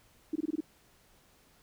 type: tone bursts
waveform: sine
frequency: 311.1 Hz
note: D#4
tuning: in tune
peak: -28 dBFS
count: 6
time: 0.33-0.606 s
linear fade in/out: 5 ms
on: 26 ms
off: 24 ms
effects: pink hiss -64 dBFS RMS until 1.62 s